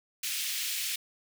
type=high-pass noise; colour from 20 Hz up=pink; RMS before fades=-33 dBFS; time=0.23-0.96 s; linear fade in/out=5 ms; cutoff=2300 Hz; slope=24 dB/octave; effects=none